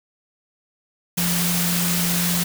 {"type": "tone in noise", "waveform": "sine", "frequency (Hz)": 174.61, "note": "F3", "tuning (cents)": 0, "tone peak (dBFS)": -22, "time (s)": [1.17, 2.44], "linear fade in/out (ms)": 10, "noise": "white", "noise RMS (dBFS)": -23, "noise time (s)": [1.17, 2.44], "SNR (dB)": -2, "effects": []}